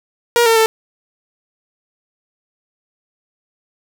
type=tone with pitch steps; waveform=sawtooth; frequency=474.1 / 453.6 / 444.6 Hz; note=A#4 / A#4 / A4; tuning=+29 / -47 / +18 cents; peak=-6 dBFS; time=0.36-0.66 s; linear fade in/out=0 ms; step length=100 ms; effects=none

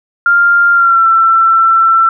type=tone with pitch glide; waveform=sine; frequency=1396.9 to 1341.5 Hz; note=F6 to E6; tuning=0 to +30 cents; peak=-5 dBFS; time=0.26-2.09 s; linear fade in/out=2 ms; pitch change=-70 cents; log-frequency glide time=0.72-1.06 s; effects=none

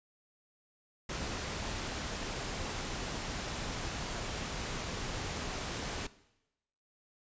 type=noise; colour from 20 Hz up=pink; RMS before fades=-38 dBFS; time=1.09-6.07 s; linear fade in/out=5 ms; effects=noise-tail reverb RT60 0.9 s tail -18 dB re dry + resampled to 16000 Hz

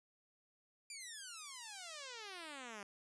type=exponential sweep; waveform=5% pulse; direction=down; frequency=2415 to 195.7 Hz; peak=-36 dBFS; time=0.9-2.83 s; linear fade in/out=2 ms; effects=resampled to 22050 Hz

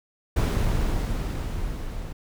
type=noise with level ramp; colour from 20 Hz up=brown; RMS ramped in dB=-20 to -34 dBFS; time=0.36-2.13 s; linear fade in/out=10 ms; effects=none

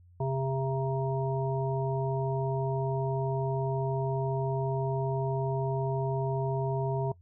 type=harmonic tone; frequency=133.9 Hz; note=C3; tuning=40 cents sharp; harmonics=1 / 3 / 5 / 7; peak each=-29 / -34 / -36 / -37 dBFS; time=0.2-7.12 s; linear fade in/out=5 ms; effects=noise-tail reverb RT60 0.1 s tail -21 dB re dry + added 88 Hz sine -54 dBFS peak until 7.21 s

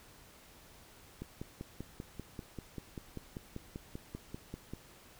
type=click train; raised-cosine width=3 ms; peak=-28 dBFS; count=19; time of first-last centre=1.22-4.736 s; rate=5.12 Hz; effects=pink hiss -58 dBFS RMS until 5.19 s

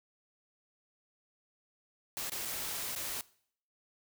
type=noise with dropouts; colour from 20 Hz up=white; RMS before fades=-38 dBFS; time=2.17-3.21 s; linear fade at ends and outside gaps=0 ms; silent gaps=2.296-2.319 / 2.451-2.455 / 2.951-2.961 s; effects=noise-tail reverb RT60 0.6 s tail -21 dB re dry

